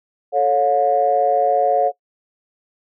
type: chord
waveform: sine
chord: A augmented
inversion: none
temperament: equal with one note detuned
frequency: 440 / 554.4 / 716 Hz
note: A4 / C#5 / E#5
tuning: 0 / 0 / +43 cents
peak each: -21 / -17 / -16 dBFS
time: 0.32-1.92 s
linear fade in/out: 50 ms
effects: noise-tail reverb RT60 0.1 s tail -21 dB re dry + tanh soft clip ceiling -4 dBFS